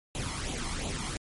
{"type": "noise with flanger", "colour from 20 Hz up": "pink", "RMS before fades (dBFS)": -34, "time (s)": [0.15, 1.17], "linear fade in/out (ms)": 0, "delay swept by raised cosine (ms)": [0.28, 0.97], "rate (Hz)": 2.8, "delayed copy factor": 0.65, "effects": ["MP3 48 kbps"]}